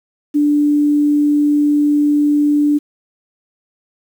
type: tone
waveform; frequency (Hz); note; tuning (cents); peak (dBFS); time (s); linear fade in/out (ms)
sine; 293.7; D4; 0; -10; 0.34-2.79; 20
effects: 7-bit